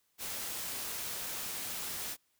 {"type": "noise", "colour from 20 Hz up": "white", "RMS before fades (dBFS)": -39, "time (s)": [0.18, 2.17], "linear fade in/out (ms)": 50, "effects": ["white hiss -75 dBFS RMS until 2.39 s"]}